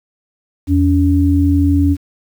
sine tone pair together, 84.2 / 283.2 Hz, E2 / C#4, +37 / +37 cents, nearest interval octave + major sixth, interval 2100 cents, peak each -12 dBFS, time 0.67-1.97 s, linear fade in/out 50 ms, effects 7-bit

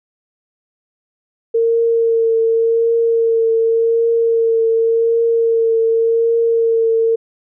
sine tone with vibrato, 457.1 Hz, A#4, 34 cents flat, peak -11 dBFS, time 1.54-7.16 s, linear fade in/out 10 ms, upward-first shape triangle, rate 0.88 Hz, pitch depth 20 cents each way, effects none

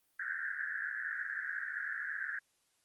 pink band-pass noise, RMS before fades -39 dBFS, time 0.19-2.39 s, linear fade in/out 5 ms, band 1500 to 1800 Hz, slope 96 dB/octave, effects white hiss -75 dBFS RMS until 2.84 s + Opus 32 kbps

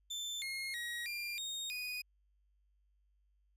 30% pulse tone with pitch steps, 3541 / 2148 / 1900 / 2390 / 3712 / 2479 Hz, A7 / C7 / A#6 / D7 / A#7 / D#7, +10 / +45 / +33 / +30 / -8 / -7 cents, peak -36 dBFS, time 0.1-2.02 s, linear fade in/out 10 ms, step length 320 ms, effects added 50 Hz sine -70 dBFS peak until 3.56 s + resampled to 32000 Hz

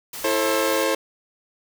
white noise, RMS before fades -34 dBFS, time 0.13-0.84 s, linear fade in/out 5 ms
sawtooth chord, A minor, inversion second, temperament equal with one note detuned, 329.6 / 440 / 534.9 Hz, E4 / A4 / C5, 0 / 0 / +38 cents, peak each -22 / -21 / -18 dBFS, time 0.24-0.95 s, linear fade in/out 5 ms
effects none

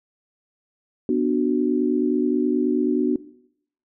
sine chord, B minor, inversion none, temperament just, 246.9 / 296.3 / 370.4 Hz, B3 / D4 / F#4, 0 / +15 / +2 cents, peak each -22 dBFS, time 1.09-3.16 s, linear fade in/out 2 ms, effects noise-tail reverb RT60 0.7 s tail -18 dB re dry

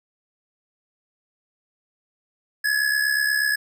square tone with amplitude modulation, 1695 Hz, G#6, 35 cents sharp, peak -17 dBFS, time 2.64-3.56 s, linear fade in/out 10 ms, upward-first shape sine, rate 68.3 Hz, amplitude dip 65%, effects none

